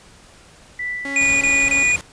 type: tone with tremolo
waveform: sine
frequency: 1975.5 Hz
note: B6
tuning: in tune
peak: -22 dBFS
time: 0.79-1.92 s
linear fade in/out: 5 ms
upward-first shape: sine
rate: 2.9 Hz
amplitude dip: 40%
type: tone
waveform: sawtooth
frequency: 277.2 Hz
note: C#4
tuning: in tune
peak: -24 dBFS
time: 1.05-1.83 s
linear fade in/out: 2 ms
type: tone bursts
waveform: square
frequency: 2455 Hz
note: D#7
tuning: 24 cents flat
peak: -15 dBFS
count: 3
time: 1.16-1.96 s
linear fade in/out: 2 ms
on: 250 ms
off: 25 ms
type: noise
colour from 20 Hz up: pink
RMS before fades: -32 dBFS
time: 1.21-2.01 s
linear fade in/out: 0 ms
effects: pink hiss -47 dBFS RMS until 2.12 s + resampled to 22050 Hz